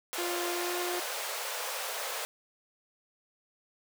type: high-pass noise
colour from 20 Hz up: pink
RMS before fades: -36 dBFS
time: 0.13-2.25 s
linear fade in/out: 0 ms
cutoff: 460 Hz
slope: 48 dB/octave
type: tone with pitch glide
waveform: sawtooth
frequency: 350 to 354.9 Hz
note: F4 to F4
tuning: +4 to +28 cents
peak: -29 dBFS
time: 0.18-1 s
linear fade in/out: 5 ms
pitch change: +24 cents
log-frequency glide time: 0.55-0.79 s
effects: none